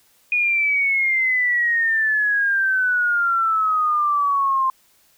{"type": "exponential sweep", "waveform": "sine", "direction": "down", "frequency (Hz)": [2466, 1046.5], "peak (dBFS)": -16, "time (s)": [0.32, 4.7], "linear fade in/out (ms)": 2, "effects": ["white hiss -58 dBFS RMS until 5.17 s"]}